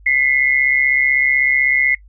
sine tone pair together, 2007 / 2143 Hz, B6 / C7, +27 / +41 cents, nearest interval minor second, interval 114 cents, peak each -15 dBFS, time 0.06-1.95 s, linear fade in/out 5 ms, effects noise-tail reverb RT60 0.1 s tail -21 dB re dry + added 50 Hz sine -41 dBFS peak until 2.08 s

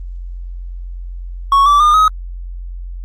triangle tone with pitch steps, 1108.7 / 1159.1 / 1211.8 / 1267 Hz, C#6 / D6 / D#6 / D#6, 0 / -23 / -46 / +31 cents, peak -5 dBFS, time 1.52-2.08 s, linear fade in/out 2 ms, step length 140 ms, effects added 44 Hz sine -24 dBFS peak until 3.04 s + Opus 24 kbps

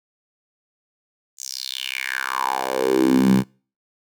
10% pulse tone with high-pass filter sweep, 65.4 Hz, C2, in tune, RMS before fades -21 dBFS, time 1.37-3.44 s, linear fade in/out 50 ms, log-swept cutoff 7000 to 150 Hz, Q 5.1, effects noise-tail reverb RT60 0.4 s tail -26 dB re dry

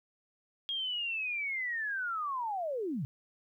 sine linear sweep, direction down, 3270 to 116.54 Hz, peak -32 dBFS, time 0.69-3.05 s, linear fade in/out 0 ms, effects 12-bit

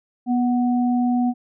sine tone pair together, 244.4 / 741 Hz, B3 / F#5, -18 / +2 cents, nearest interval octave + perfect fifth, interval 1920 cents, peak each -17 / -26 dBFS, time 0.26-1.34 s, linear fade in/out 50 ms, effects none

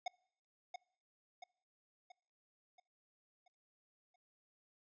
square tone with echo, 727 Hz, F#5, 31 cents flat, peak -37 dBFS, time 0.06-0.08 s, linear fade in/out 5 ms, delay 680 ms, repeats 6, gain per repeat -6 dB, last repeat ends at 4.16 s, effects noise-tail reverb RT60 0.7 s tail -26 dB re dry + resampled to 16000 Hz

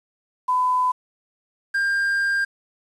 sine / triangle tone pair in turn, 1005 / 1598.9 Hz, B5 / G6, +30 / +34 cents, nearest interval minor sixth, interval 804 cents, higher second, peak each -17 dBFS, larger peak neither, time 0.48-0.92 / 1.74-2.45 s, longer second, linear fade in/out 10 ms, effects resampled to 24000 Hz + 8-bit

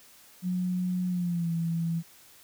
sine tone with pitch glide, 181.5 to 166.44 Hz, F#3 to E3, -33 to +17 cents, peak -26 dBFS, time 0.42-2.03 s, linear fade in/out 50 ms, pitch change -150 cents, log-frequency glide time 1.08-1.52 s, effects white hiss -55 dBFS RMS until 2.43 s

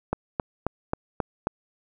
click train, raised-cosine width 1 ms, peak -10 dBFS, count 6, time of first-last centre 0.13-1.47 s, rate 3.73 Hz, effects none

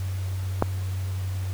click, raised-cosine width 1 ms, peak -5 dBFS, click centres 0.624 s, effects added 94 Hz sine -26 dBFS peak until 1.53 s + pink hiss -44 dBFS RMS until 1.53 s

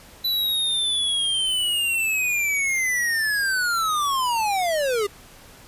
square linear sweep, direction down, 3987 to 392.5 Hz, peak -21 dBFS, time 0.24-5.07 s, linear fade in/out 10 ms, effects pink hiss -47 dBFS RMS until 5.67 s + resampled to 32000 Hz

